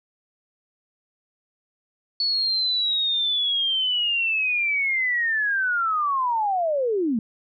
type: linear sweep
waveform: sine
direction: down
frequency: 4435 to 207.7 Hz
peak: -20 dBFS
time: 2.2-7.19 s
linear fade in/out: 2 ms
effects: none